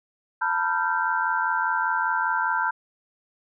sine tone cluster, 896 / 981 / 1382 / 1557 Hz, A5 / B5 / F6 / G6, +31 / -12 / -19 / -12 cents, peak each -27 dBFS, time 0.41-2.71 s, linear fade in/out 10 ms, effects none

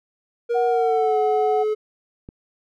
triangle tone with pitch glide, 472.5 to 428.3 Hz, A#4 to A4, +23 to -47 cents, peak -17 dBFS, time 0.49-1.75 s, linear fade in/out 20 ms, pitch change -170 cents, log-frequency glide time 0.67-1.18 s
sine tone, 740 Hz, F#5, in tune, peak -20 dBFS, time 0.54-1.64 s, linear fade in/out 20 ms
click, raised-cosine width 3 ms, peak -24 dBFS, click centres 2.289 s
effects none

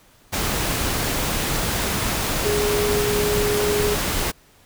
sine tone in noise, 415.3 Hz, G#4, in tune, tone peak -20 dBFS, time 2.44-3.96 s, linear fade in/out 20 ms, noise pink, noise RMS -23 dBFS, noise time 0.32-4.32 s, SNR 0 dB, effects pink hiss -54 dBFS RMS until 4.65 s

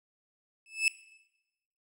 40% pulse tone with exponential growth, 2617 Hz, E7, 13 cents flat, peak -18 dBFS, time 0.66-0.88 s, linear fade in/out 1 ms, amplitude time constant 46 ms, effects noise-tail reverb RT60 0.9 s tail -17 dB re dry + low-pass 12000 Hz 12 dB/octave

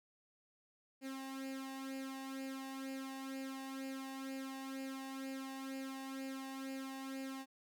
sawtooth tone with flanger, 267.5 Hz, C4, 38 cents sharp, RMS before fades -45 dBFS, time 1.01-7.46 s, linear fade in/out 50 ms, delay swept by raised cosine 0.41 to 1.12 ms, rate 2.1 Hz, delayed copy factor +0.7, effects none

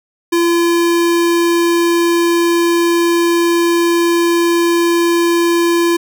square tone, 341 Hz, F4, 41 cents flat, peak -11 dBFS, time 0.32-5.97 s, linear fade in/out 10 ms, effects none

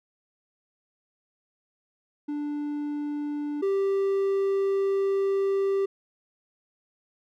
triangle tone pair in turn, 293.7 / 392 Hz, D4 / G4, 0 / 0 cents, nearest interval perfect fourth, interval 500 cents, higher second, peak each -26 / -20 dBFS, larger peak second, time 2.28-3.62 / 3.62-5.86 s, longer second, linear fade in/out 10 ms, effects none

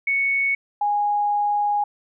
sine tone pair in turn, 2217 / 825.2 Hz, C#7 / G#5, 0 / -11 cents, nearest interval octave + perfect fourth, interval 1711 cents, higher first, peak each -18 dBFS, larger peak neither, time 0.07-0.55 / 0.81-1.84 s, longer second, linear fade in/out 5 ms, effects none

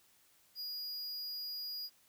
square tone, 4880 Hz, D#8, 34 cents flat, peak -40 dBFS, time 0.55-1.9 s, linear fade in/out 50 ms, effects white hiss -68 dBFS RMS until 2.08 s

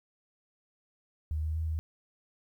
sine tone with pitch steps, 77.1 / 78.3 / 80.2 / 79.1 Hz, D#2 / D#2 / E2 / D#2, -15 / +11 / -47 / +29 cents, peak -29 dBFS, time 1.31-1.79 s, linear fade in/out 0 ms, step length 120 ms, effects 11-bit

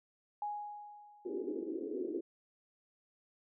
sine tone with exponential decay, 830.6 Hz, G#5, in tune, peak -34 dBFS, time 0.42-1.71 s, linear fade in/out 2 ms, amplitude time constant 280 ms
pink band-pass noise, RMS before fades -39 dBFS, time 1.25-2.21 s, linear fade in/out 10 ms, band 290 to 420 Hz, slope 48 dB/octave
effects none

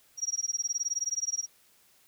sine tone with tremolo, 5680 Hz, F8, 28 cents sharp, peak -25 dBFS, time 0.17-1.47 s, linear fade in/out 50 ms, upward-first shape sine, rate 19 Hz, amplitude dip 100%, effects white hiss -63 dBFS RMS until 2.07 s

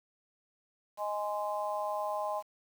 harmonic tone, 207.7 Hz, G#3, in tune, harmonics 3 / 4 / 5, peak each -35 / -36 / -37 dBFS, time 0.97-2.43 s, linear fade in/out 50 ms, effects 9-bit

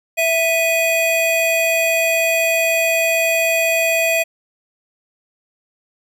square tone pair together, 659.3 / 2489 Hz, E5 / D#7, 0 / 0 cents, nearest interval octave + major seventh, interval 2300 cents, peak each -18 dBFS, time 0.17-4.24 s, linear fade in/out 20 ms, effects none

